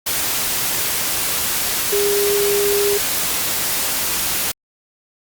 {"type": "tone in noise", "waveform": "sine", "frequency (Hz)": 406.3, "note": "G#4", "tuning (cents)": -38, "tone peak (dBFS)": -16, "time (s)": [1.92, 2.98], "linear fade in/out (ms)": 10, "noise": "white", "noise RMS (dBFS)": -20, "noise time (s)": [0.06, 4.52], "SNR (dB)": 1, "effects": ["Opus 48 kbps"]}